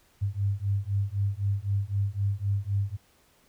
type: beating tone pair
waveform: sine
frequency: 98 / 101.9 Hz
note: G2 / G#2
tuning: 0 / -32 cents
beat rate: 3.9 Hz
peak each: -28 dBFS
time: 0.21-2.97 s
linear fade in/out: 20 ms
effects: pink hiss -63 dBFS RMS until 3.48 s